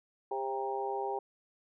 harmonic tone with a mistuned harmonic, 133.5 Hz, C3, 35 cents sharp, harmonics 3 / 4 / 5 / 6 / 7, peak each -36 / -42 / -47 / -36 / -40 dBFS, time 0.31-1.19 s, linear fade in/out 5 ms, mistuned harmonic 6, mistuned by -15 cents, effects none

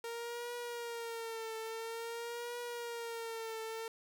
sawtooth tone with vibrato, 462.9 Hz, A#4, 12 cents flat, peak -36 dBFS, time 0.04-3.88 s, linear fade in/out 2 ms, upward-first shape triangle, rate 0.49 Hz, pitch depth 73 cents each way, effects none

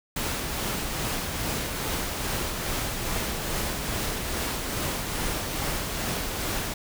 pink noise with tremolo, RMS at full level -28 dBFS, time 0.16-6.74 s, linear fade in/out 5 ms, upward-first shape triangle, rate 2.4 Hz, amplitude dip 35%, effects none

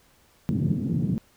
white band-pass noise, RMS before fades -25 dBFS, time 0.49-1.18 s, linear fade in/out 0 ms, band 120 to 210 Hz, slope 24 dB/octave, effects pink hiss -60 dBFS RMS until 1.36 s

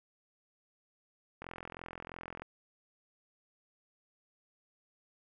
click train, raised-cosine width 0.5 ms, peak -28 dBFS, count 44, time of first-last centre 1.42-2.42 s, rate 43 Hz, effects none

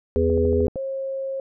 harmonic tone, 82.7 Hz, E2, 6 cents sharp, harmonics 1 / 3 / 5 / 6, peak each -22 / -25 / -20 / -24 dBFS, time 0.16-0.67 s, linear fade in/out 0 ms
click train, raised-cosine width 2 ms, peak -19 dBFS, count 7, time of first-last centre 0.3-0.758 s, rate 13.1 Hz
sine tone, 538 Hz, C5, 48 cents sharp, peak -25 dBFS, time 0.76-1.4 s, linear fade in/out 2 ms
effects none

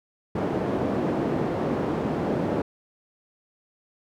white band-pass noise, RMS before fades -26 dBFS, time 0.35-2.62 s, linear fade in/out 5 ms, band 140 to 420 Hz, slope 12 dB/octave, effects none

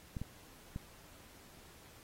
clicks, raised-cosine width 5 ms, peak -27 dBFS, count 3, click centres 0.168 / 0.216 / 0.761 s, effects pink hiss -59 dBFS RMS until 2.03 s + AAC 48 kbps

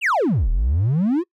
triangle exponential two-way sweep, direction down then up, 3000 to 36.83 to 378.7 Hz, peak -13 dBFS, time 0.01-1.24 s, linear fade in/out 50 ms, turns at 0.5 s, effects noise-tail reverb RT60 0.1 s tail -26 dB re dry + tanh soft clip ceiling -10 dBFS

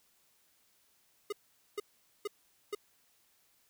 square tone bursts, 413.1 Hz, G#4, 9 cents flat, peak -34 dBFS, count 4, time 1.3-2.75 s, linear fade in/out 5 ms, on 25 ms, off 450 ms, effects white hiss -70 dBFS RMS until 3.69 s

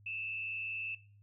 sine tone with frequency modulation, 2637 Hz, E7, in tune, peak -37 dBFS, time 0.06-0.95 s, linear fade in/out 5 ms, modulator 105 Hz, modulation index 0.77, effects noise-tail reverb RT60 0.4 s tail -17 dB re dry + added 102 Hz sine -58 dBFS peak until 1.22 s

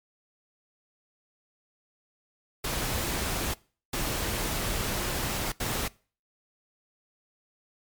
pink noise bursts at uneven times, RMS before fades -30 dBFS, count 3, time 2.64-3.54 / 3.93-5.52 / 5.6-5.88 s, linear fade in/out 5 ms, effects noise-tail reverb RT60 0.4 s tail -23 dB re dry + MP3 96 kbps

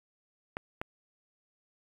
clicks, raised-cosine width 0.5 ms, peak -19 dBFS, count 2, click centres 0.569 / 0.815 s, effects 8-bit

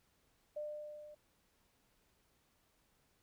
sine tone with level ramp, 599 Hz, D5, 34 cents sharp, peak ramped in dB -38 to -52 dBFS, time 0.56-1.15 s, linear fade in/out 10 ms, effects pink hiss -75 dBFS RMS until 3.22 s

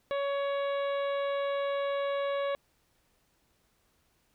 harmonic tone with a mistuned harmonic, 560 Hz, C#5, 18 cents sharp, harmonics 1 / 2 / 3 / 4 / 5 / 6 / 7, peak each -29 / -37 / -43 / -45 / -49 / -50 / -50 dBFS, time 0.11-2.55 s, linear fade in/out 0 ms, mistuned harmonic 7, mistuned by -29 cents, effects pink hiss -71 dBFS RMS until 4.34 s

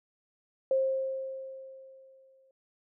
sine tone with exponential decay, 531 Hz, C5, 25 cents sharp, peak -22 dBFS, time 0.71-2.51 s, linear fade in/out 2 ms, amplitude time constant 390 ms, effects none

